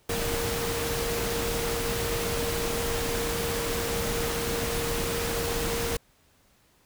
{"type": "tone in noise", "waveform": "sine", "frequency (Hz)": 466.2, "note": "A#4", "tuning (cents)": 0, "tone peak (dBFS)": -31, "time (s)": [0.09, 5.97], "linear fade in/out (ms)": 5, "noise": "pink", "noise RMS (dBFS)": -30, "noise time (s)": [0.09, 5.97], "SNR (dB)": -4, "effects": ["pink hiss -63 dBFS RMS until 6.85 s"]}